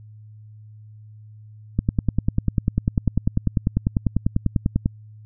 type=click train; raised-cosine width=5 ms; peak=-6 dBFS; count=32; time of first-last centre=1.79-4.859 s; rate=10.1 Hz; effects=added 107 Hz sine -41 dBFS peak until 5.25 s